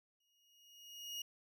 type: tone with exponential growth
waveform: 30% pulse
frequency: 2873 Hz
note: F7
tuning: 48 cents sharp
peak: -37 dBFS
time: 0.2-1.22 s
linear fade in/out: 5 ms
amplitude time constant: 220 ms
effects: none